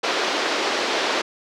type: band-pass noise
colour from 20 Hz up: pink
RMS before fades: -23 dBFS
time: 0.03-1.22 s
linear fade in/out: 10 ms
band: 330 to 5300 Hz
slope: 24 dB/octave
effects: none